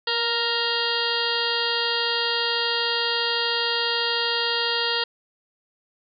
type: harmonic tone with a mistuned harmonic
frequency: 466.2 Hz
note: A#4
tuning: in tune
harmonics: 1 / 2 / 3 / 4 / 6 / 7 / 8 / 9 / 10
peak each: -30 / -31 / -31 / -30 / -30 / -29 / -32 / -30 / -30 dBFS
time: 0.07-5.04 s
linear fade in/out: 5 ms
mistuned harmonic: 1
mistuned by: +21 cents
effects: none